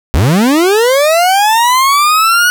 40% pulse linear sweep, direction up, 56.9 to 1469 Hz, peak -6 dBFS, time 0.14-2.5 s, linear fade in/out 0 ms, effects none

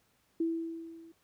sine tone with level ramp, 329.6 Hz, E4, in tune, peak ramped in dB -26 to -51 dBFS, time 0.4-1.12 s, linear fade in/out 5 ms, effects pink hiss -71 dBFS RMS until 1.23 s + high-pass 60 Hz 12 dB/octave

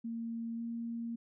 sine tone with pitch glide, 230 to 232.3 Hz, A#3 to A#3, -23 to -6 cents, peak -36 dBFS, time 0.04-1.16 s, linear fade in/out 10 ms, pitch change +17 cents, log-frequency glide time 0.56-0.61 s, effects none

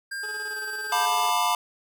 square tone with pitch glide, 1600 to 1574.3 Hz, G6 to G6, +35 to +7 cents, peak -31 dBFS, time 0.11-1.06 s, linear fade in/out 10 ms, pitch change -28 cents, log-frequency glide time 0.48-0.58 s
20% pulse tone with tremolo, 424.5 Hz, G#4, 38 cents sharp, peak -33 dBFS, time 0.23-1.3 s, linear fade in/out 5 ms, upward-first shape square, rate 18 Hz, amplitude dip 55%
square chord, B half-diminished seventh, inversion second, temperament just, 711.2 / 889 / 987.8 / 1185.3 Hz, F5 / A5 / B5 / D6, +31 / +18 / 0 / +16 cents, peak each -29 / -28 / -26 / -29 dBFS, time 0.92-1.55 s, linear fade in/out 2 ms
effects none

